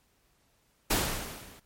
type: noise with level ramp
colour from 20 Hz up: pink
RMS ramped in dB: -24 to -54 dBFS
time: 0.9-1.6 s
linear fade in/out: 10 ms
effects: pink hiss -69 dBFS RMS until 1.65 s + MP3 64 kbps